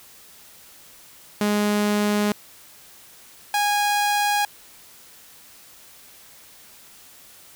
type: tone pair in turn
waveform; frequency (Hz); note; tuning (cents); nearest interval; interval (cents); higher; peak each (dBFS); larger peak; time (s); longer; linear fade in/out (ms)
sawtooth; 207.7 / 823.6; G#3 / G#5; 0 / -15; 2 octaves; 2385; second; -15; neither; 1.41-2.32 / 3.54-4.45; neither; 2
effects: white hiss -48 dBFS RMS until 7.55 s